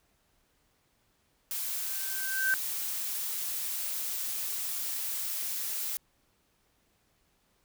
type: noise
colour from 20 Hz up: blue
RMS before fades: -34 dBFS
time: 1.51-5.97 s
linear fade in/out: 0 ms
type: tone with exponential growth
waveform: sine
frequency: 1552 Hz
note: G6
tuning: 18 cents flat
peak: -22 dBFS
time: 1.75-2.54 s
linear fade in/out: 0 ms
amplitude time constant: 170 ms
effects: pink hiss -71 dBFS RMS until 7.64 s